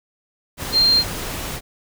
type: tone in noise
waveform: sine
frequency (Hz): 4186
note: C8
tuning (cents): 0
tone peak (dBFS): -12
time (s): 0.72-1.04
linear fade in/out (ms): 50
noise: pink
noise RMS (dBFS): -28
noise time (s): 0.57-1.61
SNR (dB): +13
effects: none